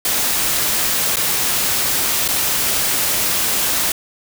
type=noise with dropouts; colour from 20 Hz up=white; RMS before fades=-18 dBFS; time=0.05-3.92 s; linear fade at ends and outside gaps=2 ms; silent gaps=1.159-1.168 / 2.279-2.286 s; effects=none